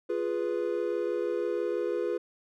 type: chord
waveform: triangle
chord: F diminished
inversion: none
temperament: equal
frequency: 349.2 / 415.3 / 493.9 Hz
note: F4 / Ab4 / Cb5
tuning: 0 / 0 / 0 cents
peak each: -30 dBFS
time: 0.09-2.18 s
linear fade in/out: 10 ms
effects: none